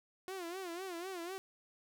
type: tone with vibrato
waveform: sawtooth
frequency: 359.1 Hz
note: F4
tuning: 48 cents sharp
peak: -37 dBFS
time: 0.28-1.38 s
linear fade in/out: 0 ms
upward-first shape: sine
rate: 4 Hz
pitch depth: 130 cents each way
effects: none